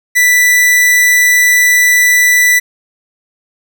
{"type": "tone", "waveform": "45% pulse", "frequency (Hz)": 1975.5, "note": "B6", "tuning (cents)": 0, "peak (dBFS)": -6, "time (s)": [0.15, 2.6], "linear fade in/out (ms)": 20, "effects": []}